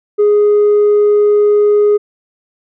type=tone with tanh clipping; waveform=triangle; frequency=415.3 Hz; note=G#4; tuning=in tune; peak=-7 dBFS; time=0.18-1.98 s; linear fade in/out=20 ms; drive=6 dB; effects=none